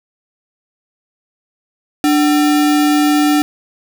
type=tone with sample-and-hold; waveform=sine; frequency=295.8 Hz; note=D4; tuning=13 cents sharp; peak=-9 dBFS; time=2.04-3.42 s; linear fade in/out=0 ms; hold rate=1050 Hz; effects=none